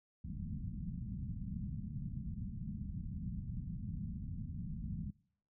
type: low-pass noise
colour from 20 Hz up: white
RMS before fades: -42 dBFS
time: 0.24-5.11 s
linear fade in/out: 10 ms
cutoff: 210 Hz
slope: 48 dB/octave
effects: noise-tail reverb RT60 0.6 s tail -23 dB re dry